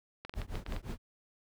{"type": "clicks", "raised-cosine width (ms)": 0.3, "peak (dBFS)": -26, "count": 8, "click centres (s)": [0.25, 0.295, 0.339, 0.417, 0.555, 0.664, 0.723, 0.764]}
{"type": "noise with tremolo", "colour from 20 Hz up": "brown", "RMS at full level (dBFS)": -35, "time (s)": [0.34, 0.98], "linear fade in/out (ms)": 50, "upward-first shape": "triangle", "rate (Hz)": 5.7, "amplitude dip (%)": 100}
{"effects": []}